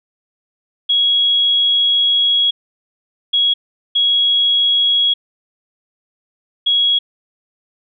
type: tone bursts at uneven times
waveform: sine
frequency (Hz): 3322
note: G#7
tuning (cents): 0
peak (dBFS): -11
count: 4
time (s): 0.89-2.51 / 3.33-3.54 / 3.95-5.14 / 6.66-6.99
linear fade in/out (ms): 10
effects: none